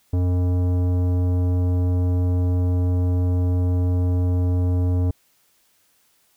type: tone with tanh clipping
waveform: sine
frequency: 89.7 Hz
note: F2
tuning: 47 cents sharp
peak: -19 dBFS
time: 0.13-5.11 s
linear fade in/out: 5 ms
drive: 14 dB
effects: white hiss -62 dBFS RMS until 6.36 s